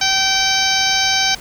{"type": "harmonic tone", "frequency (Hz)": 773, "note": "G5", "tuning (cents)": -24, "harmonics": [1, 2, 3, 4, 5, 6, 7, 8], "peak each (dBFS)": [-22, -22, -22, -22, -22, -22, -22, -22], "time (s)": [0.01, 1.35], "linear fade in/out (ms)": 5, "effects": ["pink hiss -37 dBFS RMS until 1.4 s"]}